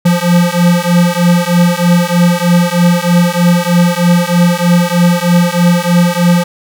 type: beating tone pair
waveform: square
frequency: 173.1 / 176.3 Hz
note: F3 / F3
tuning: -15 / +17 cents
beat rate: 3.2 Hz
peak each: -11 dBFS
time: 0.05-6.44 s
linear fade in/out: 10 ms
effects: none